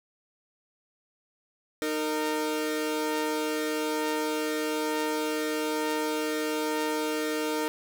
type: tone pair together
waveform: sawtooth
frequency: 307.7 / 461 Hz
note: D#4 / A#4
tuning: -19 / -19 cents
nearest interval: perfect fifth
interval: 700 cents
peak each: -26 dBFS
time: 1.82-7.68 s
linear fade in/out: 0 ms
effects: none